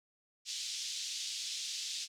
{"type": "band-pass noise", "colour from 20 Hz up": "pink", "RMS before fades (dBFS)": -40, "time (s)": [0.45, 2.08], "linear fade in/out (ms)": 50, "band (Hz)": [3400, 6800], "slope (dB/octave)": 24, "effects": []}